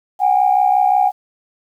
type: tone pair together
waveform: sine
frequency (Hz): 744.4 / 810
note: F#5 / G#5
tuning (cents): +10 / -43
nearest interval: minor second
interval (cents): 147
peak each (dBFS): -13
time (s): 0.19-1.12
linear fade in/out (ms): 50
effects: tanh soft clip ceiling -3 dBFS + 8-bit